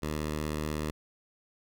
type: tone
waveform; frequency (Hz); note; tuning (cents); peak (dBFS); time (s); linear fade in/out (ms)
10% pulse; 76.3; D#2; -33; -23; 0.02-0.91; 10
effects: none